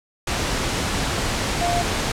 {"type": "tone in noise", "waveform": "sine", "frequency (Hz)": 698.5, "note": "F5", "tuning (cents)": 0, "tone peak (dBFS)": -20, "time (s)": [1.61, 1.82], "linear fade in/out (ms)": 5, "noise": "pink", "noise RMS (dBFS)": -23, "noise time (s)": [0.27, 2.12], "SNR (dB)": 0, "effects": ["low-pass 8000 Hz 12 dB/octave"]}